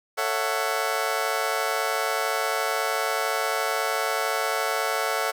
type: chord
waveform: 20% pulse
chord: F# minor seventh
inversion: first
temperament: just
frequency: 444 / 555 / 666 / 740 Hz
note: A4 / C#5 / E5 / F#5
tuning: +16 / +2 / +18 / 0 cents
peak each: -25 dBFS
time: 0.17-5.32 s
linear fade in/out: 20 ms
effects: none